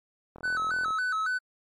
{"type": "click train", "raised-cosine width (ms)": 1, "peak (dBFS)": -30, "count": 24, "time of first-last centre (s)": [0.36, 0.906], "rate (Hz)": 42.1}
{"type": "tone with vibrato", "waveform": "triangle", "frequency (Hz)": 1392, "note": "F6", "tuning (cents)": -6, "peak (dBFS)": -24, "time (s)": [0.43, 1.39], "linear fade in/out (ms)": 20, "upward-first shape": "square", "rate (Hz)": 3.6, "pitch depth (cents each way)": 130}
{"effects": ["MP3 48 kbps"]}